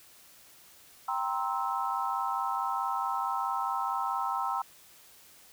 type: chord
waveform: sine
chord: C dominant seventh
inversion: second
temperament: just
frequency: 784.9 / 941.9 / 1046.5 / 1308.1 Hz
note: G5 / Bb5 / C6 / E6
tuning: +2 / +18 / 0 / -14 cents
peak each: -34 dBFS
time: 1.08-4.62 s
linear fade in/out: 5 ms
effects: white hiss -56 dBFS RMS until 5.52 s